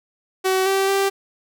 sawtooth tone with pitch steps, 377.4 / 387.9 / 392.3 Hz, F#4 / G4 / G4, +34 / -18 / +1 cents, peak -13 dBFS, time 0.44-1.1 s, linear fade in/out 20 ms, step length 220 ms, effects none

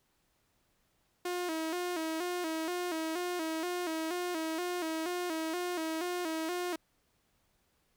sawtooth tone with vibrato, 338 Hz, E4, 43 cents sharp, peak -29 dBFS, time 1.25-6.76 s, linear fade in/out 5 ms, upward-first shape square, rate 2.1 Hz, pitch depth 92 cents each way, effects pink hiss -74 dBFS RMS until 7.96 s

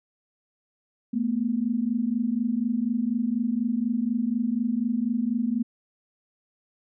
sine tone pair together, 220 / 244.1 Hz, A3 / B3, 0 / -20 cents, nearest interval major second, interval 180 cents, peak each -26 / -25 dBFS, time 1.13-5.63 s, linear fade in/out 10 ms, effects none

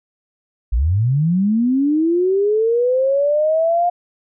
sine linear sweep, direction up, 49.73 to 710 Hz, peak -13 dBFS, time 0.72-3.9 s, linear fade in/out 10 ms, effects none

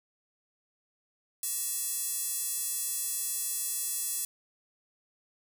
square tone with high-pass filter, 376.6 Hz, F#4, 31 cents sharp, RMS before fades -33 dBFS, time 1.43-4.25 s, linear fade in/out 2 ms, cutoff 8800 Hz, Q 1.6, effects none

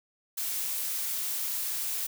blue noise, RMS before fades -32 dBFS, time 0.37-2.07 s, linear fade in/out 10 ms, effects none

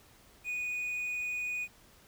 triangle tone with quantisation, 2472 Hz, D#7, 12 cents flat, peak -31 dBFS, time 0.44-1.68 s, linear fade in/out 50 ms, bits 10, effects pink hiss -60 dBFS RMS until 2.07 s

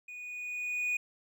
triangle tone with level ramp, 2467 Hz, D#7, 15 cents flat, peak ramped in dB -41 to -26 dBFS, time 0.08-0.97 s, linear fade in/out 5 ms, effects none

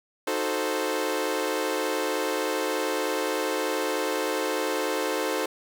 sawtooth chord, D# diminished seventh, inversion none, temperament equal, 311.1 / 370 / 440 / 523.3 Hz, D#4 / F#4 / A4 / C5, 0 / 0 / 0 / 0 cents, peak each -28 / -29 / -26 / -26 dBFS, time 0.27-5.46 s, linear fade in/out 5 ms, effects none

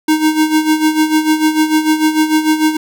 square tone with tremolo, 311.1 Hz, D#4, in tune, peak -8 dBFS, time 0.08-2.77 s, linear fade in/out 5 ms, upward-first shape sine, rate 6.7 Hz, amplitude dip 70%, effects none

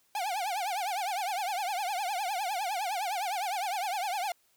45% pulse tone with vibrato, 776 Hz, G5, 18 cents flat, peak -30 dBFS, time 0.15-4.32 s, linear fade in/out 2 ms, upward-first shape triangle, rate 9.8 Hz, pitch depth 220 cents each way, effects white hiss -69 dBFS RMS until 4.56 s

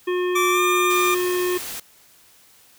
harmonic tone, 360 Hz, F#4, 47 cents flat, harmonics 1 / 3 / 5 / 7 / 9, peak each -20 / -31 / -33 / -36 / -38 dBFS, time 0.07-1.58 s, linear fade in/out 10 ms
25% pulse tone with pitch glide, 1165 to 1201.2 Hz, D6 to D6, -14 to +39 cents, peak -15 dBFS, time 0.35-1.15 s, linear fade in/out 10 ms, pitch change +53 cents, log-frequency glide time 0.51-0.61 s
white noise, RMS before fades -32 dBFS, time 0.9-1.8 s, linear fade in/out 5 ms
effects white hiss -53 dBFS RMS until 2.78 s

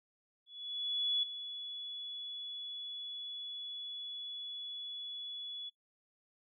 sine tone with ADSR envelope, 3407 Hz, G#7, 44 cents sharp, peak -29 dBFS, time 0.46-5.7 s, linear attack 770 ms, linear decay 4 ms, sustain -12 dB, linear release 17 ms, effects noise-tail reverb RT60 0.1 s tail -23 dB re dry

